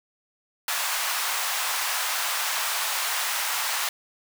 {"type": "high-pass noise", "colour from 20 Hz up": "pink", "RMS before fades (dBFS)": -27, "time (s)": [0.68, 3.89], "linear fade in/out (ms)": 2, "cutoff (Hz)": 830, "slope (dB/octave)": 24, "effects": []}